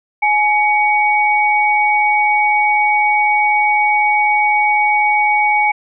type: tone pair together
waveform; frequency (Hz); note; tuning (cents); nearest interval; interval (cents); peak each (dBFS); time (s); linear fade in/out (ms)
sine; 841.3 / 2246; G#5 / C#7; +22 / +22; octave + perfect fourth; 1700; -13 / -14; 0.22-5.72; 10
effects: none